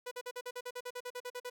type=tone bursts; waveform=sawtooth; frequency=493.3 Hz; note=B4; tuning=2 cents flat; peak=-35 dBFS; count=15; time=0.06-1.5 s; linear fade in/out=10 ms; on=54 ms; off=45 ms; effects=none